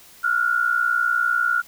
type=tone pair together; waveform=sine; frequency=1384 / 1444 Hz; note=F6 / F#6; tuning=-16 / -43 cents; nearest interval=minor second; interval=73 cents; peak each=-21 / -20 dBFS; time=0.23-1.62 s; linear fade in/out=20 ms; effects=white hiss -48 dBFS RMS until 1.67 s